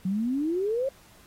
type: exponential sweep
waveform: sine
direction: up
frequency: 180.4 to 557 Hz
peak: -24 dBFS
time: 0.05-0.89 s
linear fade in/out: 5 ms
effects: pink hiss -56 dBFS RMS until 1.26 s + AAC 48 kbps